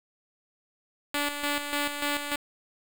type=tone with tremolo; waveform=5% pulse; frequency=289.8 Hz; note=D4; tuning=23 cents flat; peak=-15 dBFS; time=1.14-2.36 s; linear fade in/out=5 ms; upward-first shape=square; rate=3.4 Hz; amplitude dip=50%; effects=7-bit